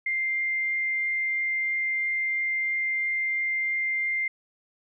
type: tone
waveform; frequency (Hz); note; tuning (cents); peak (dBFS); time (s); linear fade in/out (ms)
sine; 2099; C7; +5; -24; 0.06-4.28; 5
effects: none